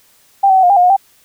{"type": "tone with pitch steps", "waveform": "sine", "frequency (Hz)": [789, 761, 756, 711, 800, 713, 722, 783], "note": ["G5", "F#5", "F#5", "F5", "G5", "F5", "F#5", "G5"], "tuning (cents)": [11, 48, 37, 31, 35, 36, -43, -2], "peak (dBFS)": -6, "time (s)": [0.43, 0.966], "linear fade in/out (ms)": 10, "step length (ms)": 67, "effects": ["white hiss -51 dBFS RMS until 1.24 s"]}